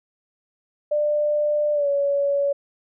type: tone with pitch glide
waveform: sine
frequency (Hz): 595 to 564.5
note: D5 to C#5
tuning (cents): +22 to +31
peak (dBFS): -18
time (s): 0.91-2.53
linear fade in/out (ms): 10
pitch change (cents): -91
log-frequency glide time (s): 1.73-1.88
effects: none